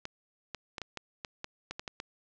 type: clicks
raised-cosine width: 0.2 ms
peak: -20 dBFS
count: 11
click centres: 0.054 / 0.547 / 0.782 / 0.817 / 0.973 / 1.248 / 1.444 / 1.71 / 1.795 / 1.878 / 2.001 s
effects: low-pass 7000 Hz 12 dB/octave

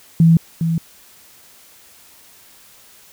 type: tone with echo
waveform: sine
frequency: 164.81 Hz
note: E3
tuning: in tune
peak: -7 dBFS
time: 0.2-0.37 s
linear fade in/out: 2 ms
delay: 410 ms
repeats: 1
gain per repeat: -8 dB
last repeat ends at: 0.78 s
effects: white hiss -47 dBFS RMS until 3.12 s

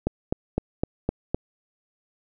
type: click train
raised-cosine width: 2 ms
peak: -9 dBFS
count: 6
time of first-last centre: 0.07-1.346 s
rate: 3.92 Hz
effects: none

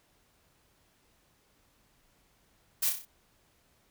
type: noise with echo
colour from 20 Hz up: blue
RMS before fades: -28 dBFS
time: 2.82-2.9 s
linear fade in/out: 10 ms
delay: 31 ms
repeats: 5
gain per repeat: -5 dB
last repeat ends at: 3.055 s
effects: pink hiss -68 dBFS RMS until 3.9 s

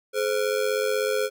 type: ring-modulated tone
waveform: square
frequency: 473.8 Hz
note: A#4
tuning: 28 cents sharp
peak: -20 dBFS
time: 0.13-1.3 s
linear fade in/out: 50 ms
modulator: 48.1 Hz
effects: none

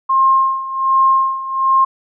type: tone with tremolo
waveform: sine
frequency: 1065 Hz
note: C6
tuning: 30 cents sharp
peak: -8 dBFS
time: 0.09-1.85 s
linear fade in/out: 10 ms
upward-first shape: sine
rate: 1.3 Hz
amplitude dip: 80%
effects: none

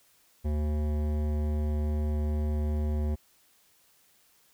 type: tone with hard clipping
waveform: sine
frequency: 75.2 Hz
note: D2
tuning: 42 cents sharp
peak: -28 dBFS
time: 0.44-3.16 s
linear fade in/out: 20 ms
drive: 15 dB
effects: white hiss -64 dBFS RMS until 4.53 s

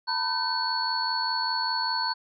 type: tone cluster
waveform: sine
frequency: 905 / 990 / 1527 / 4405 Hz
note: A5 / B5 / G6 / C#8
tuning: +48 / +4 / -46 / -12 cents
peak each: -31 / -31 / -33 / -28 dBFS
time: 0.07-2.14 s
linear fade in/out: 20 ms
effects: none

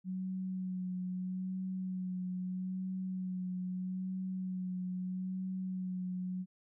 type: tone with vibrato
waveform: sine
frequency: 185 Hz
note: F#3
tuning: in tune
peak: -35 dBFS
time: 0.04-6.46 s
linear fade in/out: 50 ms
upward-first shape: sine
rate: 0.78 Hz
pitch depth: 22 cents each way
effects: none

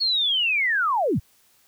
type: linear sweep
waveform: sine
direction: down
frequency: 4396 to 55 Hz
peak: -19 dBFS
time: 0-1.2 s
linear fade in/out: 20 ms
effects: white hiss -60 dBFS RMS until 1.67 s

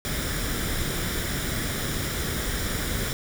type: noise with comb filter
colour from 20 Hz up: pink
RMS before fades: -28 dBFS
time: 0.05-3.13 s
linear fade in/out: 0 ms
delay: 0.56 ms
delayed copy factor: +0.55
effects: none

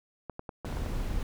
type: clicks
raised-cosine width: 1 ms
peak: -24 dBFS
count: 7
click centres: 0.297 / 0.394 / 0.492 / 0.647 / 0.726 / 0.771 / 0.862 s
type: noise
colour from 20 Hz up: brown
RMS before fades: -32 dBFS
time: 0.65-1.23 s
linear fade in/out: 2 ms
effects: none

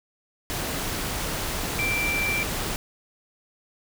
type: tone in noise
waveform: sine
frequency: 2349 Hz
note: D7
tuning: in tune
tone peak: -24 dBFS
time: 1.79-2.43 s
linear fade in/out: 0 ms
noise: pink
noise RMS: -29 dBFS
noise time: 0.5-2.76 s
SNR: +2 dB
effects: none

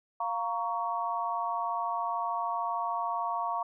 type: chord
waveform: sine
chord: Bb minor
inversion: second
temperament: just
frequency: 699.2 / 932.3 / 1118.8 Hz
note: F5 / Bb5 / Db6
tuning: +2 / 0 / +16 cents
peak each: -34 / -33 / -33 dBFS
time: 0.2-3.63 s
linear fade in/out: 5 ms
effects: none

